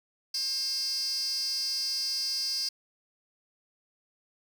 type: tone with high-pass filter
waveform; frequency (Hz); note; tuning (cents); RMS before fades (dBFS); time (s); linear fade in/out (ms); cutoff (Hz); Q
15% pulse; 535; C5; +38; -31; 0.34-2.69; 5; 4800; 8.8
effects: none